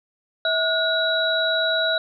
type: tone cluster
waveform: sine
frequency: 648 / 1445 / 3887 Hz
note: E5 / F#6 / B7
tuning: -30 / -41 / -28 cents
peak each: -23 dBFS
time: 0.45-1.98 s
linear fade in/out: 2 ms
effects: none